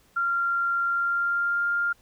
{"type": "tone with pitch glide", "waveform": "sine", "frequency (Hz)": [1384, 1400.9], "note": ["F6", "F6"], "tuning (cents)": [-16, 5], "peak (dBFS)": -22, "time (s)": [0.16, 1.93], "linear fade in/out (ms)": 10, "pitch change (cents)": 21, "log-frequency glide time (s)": [0.87, 1.67], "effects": ["pink hiss -61 dBFS RMS until 2.01 s"]}